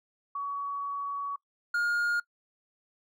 sine / triangle tone pair in turn, 1128 / 1421.2 Hz, C#6 / F6, +30 / +30 cents, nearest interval major third, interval 400 cents, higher second, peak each -31 / -23 dBFS, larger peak second, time 0.35-1.36 / 1.74-2.2 s, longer first, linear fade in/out 5 ms, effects noise-tail reverb RT60 0.1 s tail -23 dB re dry

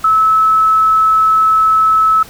sine tone, 1300 Hz, E6, 24 cents flat, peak -7 dBFS, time 0.04-2.23 s, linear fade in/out 5 ms, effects pink hiss -36 dBFS RMS until 2.29 s

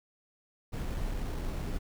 brown noise with sample-and-hold, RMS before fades -34 dBFS, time 0.72-1.79 s, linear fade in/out 20 ms, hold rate 4900 Hz, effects none

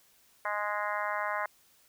harmonic tone, 207.8 Hz, G#3, 1 cent sharp, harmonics 3 / 4 / 5 / 6 / 7 / 8 / 9 / 10, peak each -37 / -38 / -35 / -39 / -39 / -40 / -40 / -43 dBFS, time 0.45-1.46 s, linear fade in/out 2 ms, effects white hiss -64 dBFS RMS until 1.88 s

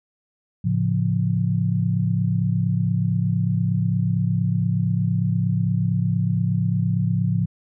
sine chord, A augmented, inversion none, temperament equal, 110 / 138.59 / 174.61 Hz, A2 / C#3 / E#3, 0 / 0 / 0 cents, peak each -22 / -24 / -22 dBFS, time 0.64-7.46 s, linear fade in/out 10 ms, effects none

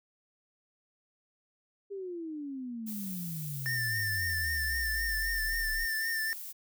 sine exponential sweep, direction down, 406 to 32.7 Hz, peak -36 dBFS, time 1.9-5.86 s, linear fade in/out 20 ms
violet noise, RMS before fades -42 dBFS, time 2.86-6.53 s, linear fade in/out 20 ms
square tone with vibrato, 1794 Hz, A6, 33 cents sharp, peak -31 dBFS, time 3.66-6.33 s, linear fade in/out 0 ms, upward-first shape triangle, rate 3.8 Hz, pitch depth 45 cents each way
effects none

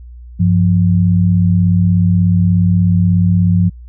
sine tone pair together, 98 / 174.62 Hz, G2 / F3, 0 / 0 cents, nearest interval minor seventh, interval 1000 cents, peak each -11 dBFS, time 0.39-3.7 s, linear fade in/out 20 ms, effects added 60 Hz sine -31 dBFS peak until 3.88 s

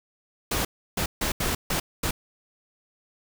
pink noise bursts at uneven times, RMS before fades -26 dBFS, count 6, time 0.51-0.65 / 0.97-1.06 / 1.21-1.32 / 1.4-1.55 / 1.7-1.8 / 2.03-2.11 s, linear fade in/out 5 ms, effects none

